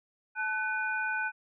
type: tone cluster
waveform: sine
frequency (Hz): 868 / 1503 / 2450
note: A5 / F#6 / D#7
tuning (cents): -24 / +27 / -27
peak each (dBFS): -36 / -30 / -38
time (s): 0.35-1.32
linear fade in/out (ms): 50
effects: none